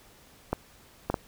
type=clicks; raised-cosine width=1 ms; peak=-12 dBFS; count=3; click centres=0.53 / 1.1 / 1.142 s; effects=pink hiss -56 dBFS RMS until 1.27 s